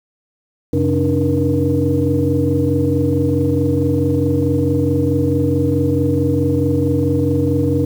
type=tone cluster; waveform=sine; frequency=91.9 / 135.2 / 281 / 305.6 / 476.3 Hz; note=F#2 / C#3 / C#4 / D#4 / A#4; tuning=-11 / -43 / +24 / -31 / +37 cents; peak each=-19 dBFS; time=0.73-7.85 s; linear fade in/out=5 ms; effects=tanh soft clip ceiling -4 dBFS + 7-bit